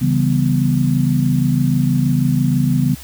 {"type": "chord", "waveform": "sine", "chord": "C# half-diminished seventh", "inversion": "none", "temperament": "equal", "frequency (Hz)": [138.59, 164.81, 196, 246.9], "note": ["C#3", "E3", "G3", "B3"], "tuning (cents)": [0, 0, 0, 0], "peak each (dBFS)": [-16, -19, -22, -18], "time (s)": [0.01, 2.95], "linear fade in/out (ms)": 10, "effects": ["added 67 Hz sine -37 dBFS peak until 3.03 s", "white hiss -38 dBFS RMS until 3.03 s"]}